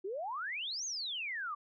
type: exponential two-way sweep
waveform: sine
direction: up then down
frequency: 357.9 to 6645 to 1136 Hz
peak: -36 dBFS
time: 0.04-1.55 s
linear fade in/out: 10 ms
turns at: 0.85 s
effects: none